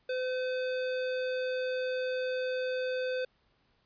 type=tone; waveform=square; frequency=510 Hz; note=C5; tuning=44 cents flat; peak=-31 dBFS; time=0.09-3.25 s; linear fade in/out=5 ms; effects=pink hiss -71 dBFS RMS until 3.85 s + resampled to 11025 Hz